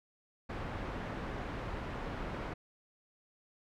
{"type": "low-pass noise", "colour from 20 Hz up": "pink", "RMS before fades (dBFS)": -40, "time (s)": [0.49, 2.54], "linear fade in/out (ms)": 10, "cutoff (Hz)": 1800, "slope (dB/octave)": 12, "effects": []}